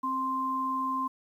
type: tone pair together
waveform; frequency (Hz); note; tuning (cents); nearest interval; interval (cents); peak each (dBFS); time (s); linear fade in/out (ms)
sine; 264.5 / 1046.5; C4 / C6; +19 / 0; 2 octaves; 2381; -35 / -28; 0.03-1.08; 10
effects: 10-bit